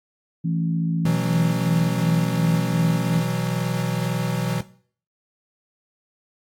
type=harmonic tone; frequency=55.2 Hz; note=A1; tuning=6 cents sharp; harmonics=3 / 4 / 5; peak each=-21 / -33 / -31 dBFS; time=0.44-3.21 s; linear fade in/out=10 ms
type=chord; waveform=square; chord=B suspended fourth; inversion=none; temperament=equal with one note detuned; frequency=123.47 / 162.83 / 185 Hz; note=B2 / E3 / F#3; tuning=0 / -21 / 0 cents; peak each=-27 dBFS; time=1.05-4.61 s; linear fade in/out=5 ms
effects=noise-tail reverb RT60 0.5 s tail -17 dB re dry + AAC 64 kbps